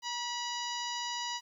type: harmonic tone with a mistuned harmonic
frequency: 974 Hz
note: B5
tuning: 24 cents flat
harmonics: 1 / 2 / 3 / 4 / 5 / 6 / 7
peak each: -38 / -43 / -41 / -43 / -42 / -45 / -47 dBFS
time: 0.02-1.41 s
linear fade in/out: 50 ms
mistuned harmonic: 1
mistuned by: -31 cents
effects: 11-bit